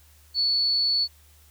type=tone; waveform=sine; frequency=4435 Hz; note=C#8; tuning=in tune; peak=-20 dBFS; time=0.34-1.08 s; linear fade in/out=50 ms; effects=added 75 Hz sine -54 dBFS peak until 1.5 s + white hiss -58 dBFS RMS until 1.5 s